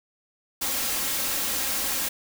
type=noise with comb filter; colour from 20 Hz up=white; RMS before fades=-27 dBFS; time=0.61-2.09 s; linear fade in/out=10 ms; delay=3.7 ms; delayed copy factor=+0.5; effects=none